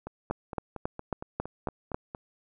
two click trains, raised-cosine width 1 ms, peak -23 / -15 dBFS, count 10 / 7, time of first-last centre 0.07-2.149 / 0.31-1.945 s, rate 4.33 / 3.67 Hz, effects none

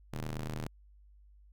sawtooth ring-modulated tone, 77.6 Hz, D#2, 4 cents flat, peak -29 dBFS, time 0.13-0.67 s, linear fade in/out 5 ms, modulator 53.7 Hz, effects added 50 Hz sine -56 dBFS peak until 1.52 s

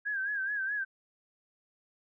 sine tone with vibrato, 1616 Hz, G#6, 48 cents flat, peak -30 dBFS, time 0.05-0.85 s, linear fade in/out 20 ms, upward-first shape sine, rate 4.7 Hz, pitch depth 89 cents each way, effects none

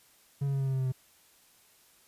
triangle tone with pitch steps, 140.1 / 138.49 / 136.9 / 135.33 / 133.77 / 132.24 / 130.72 / 129.22 Hz, C#3 / C#3 / C#3 / C#3 / C3 / C3 / C3 / C3, +19 / -1 / -21 / -41 / +39 / +19 / -1 / -21 cents, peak -25 dBFS, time 0.41-0.922 s, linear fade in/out 10 ms, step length 64 ms, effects white hiss -62 dBFS RMS until 2.07 s + resampled to 32000 Hz

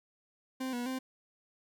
40% pulse tone with pitch steps, 260.4 / 242.6 / 260.1 Hz, C4 / B3 / C4, -8 / -31 / -10 cents, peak -33 dBFS, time 0.6-0.99 s, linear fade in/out 10 ms, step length 130 ms, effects none

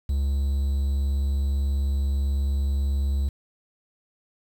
triangle tone with quantisation, 69.2 Hz, C#2, 2 cents flat, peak -19 dBFS, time 0.09-3.29 s, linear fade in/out 5 ms, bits 8, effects none

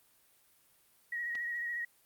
sine tone with vibrato, 1900 Hz, A#6, 33 cents sharp, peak -34 dBFS, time 1.12-1.85 s, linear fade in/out 5 ms, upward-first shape sine, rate 14 Hz, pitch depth 30 cents each way
clicks, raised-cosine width 0.2 ms, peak -31 dBFS, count 2, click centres 1.351 / 1.355 s
effects white hiss -67 dBFS RMS until 2.05 s + Opus 32 kbps

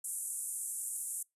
white band-pass noise, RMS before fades -39 dBFS, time 0.04-1.23 s, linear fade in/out 5 ms, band 7900 to 11000 Hz, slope 48 dB/octave, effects noise-tail reverb RT60 0.2 s tail -26 dB re dry + resampled to 32000 Hz

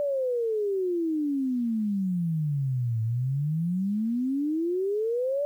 sine exponential two-way sweep, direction down then up, 587.3 to 110 to 587.3 Hz, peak -24 dBFS, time 0-5.45 s, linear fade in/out 0 ms, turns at 3.02 s, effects 10-bit

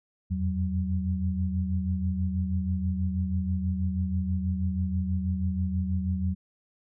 sine tone cluster, 83.8 / 90 / 187.6 Hz, E2 / F#2 / F#3, +29 / -47 / +24 cents, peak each -28 / -33 / -29 dBFS, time 0.3-6.35 s, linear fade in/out 20 ms, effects none

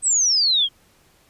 sine exponential sweep, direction down, 8372 to 3136 Hz, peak -15 dBFS, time 0.02-0.69 s, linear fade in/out 50 ms, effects pink hiss -57 dBFS RMS until 1.29 s + resampled to 32000 Hz

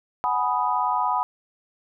sine chord, G# minor seventh, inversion third, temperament equal with one note detuned, 740 / 836.9 / 987.8 / 1244.5 Hz, F#5 / G#5 / B5 / D#6, 0 / +13 / 0 / 0 cents, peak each -28 / -27 / -23 / -28 dBFS, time 0.24-1.23 s, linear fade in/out 0 ms, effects none

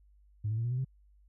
sine tone with pitch steps, 105.4 / 110.19 / 115.21 / 120.45 / 125.92 / 131.65 Hz, G#2 / A2 / A#2 / B2 / B2 / C3, +26 / +3 / -20 / -43 / +34 / +11 cents, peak -28 dBFS, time 0.44-0.848 s, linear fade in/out 10 ms, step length 68 ms, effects tanh soft clip ceiling -25 dBFS + added 50 Hz sine -59 dBFS peak until 1.28 s

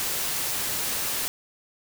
white noise, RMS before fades -28 dBFS, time 0-1.28 s, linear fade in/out 0 ms, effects none

